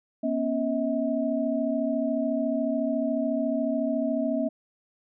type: tone cluster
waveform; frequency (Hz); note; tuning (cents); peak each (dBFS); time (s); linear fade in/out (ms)
sine; 239.9 / 273.9 / 639; A#3 / C#4 / D#5; +50 / -21 / +46; -28; 0.23-4.49; 10
effects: none